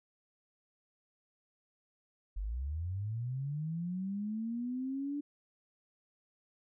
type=linear sweep; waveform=sine; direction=up; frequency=43.93 to 292.6 Hz; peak=-34 dBFS; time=2.36-5.21 s; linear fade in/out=10 ms; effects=none